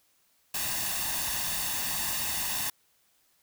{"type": "noise with comb filter", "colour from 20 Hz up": "white", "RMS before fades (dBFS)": -31, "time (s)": [0.54, 2.7], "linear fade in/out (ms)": 5, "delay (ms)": 1.1, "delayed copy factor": 0.65, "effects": ["white hiss -68 dBFS RMS until 3.42 s"]}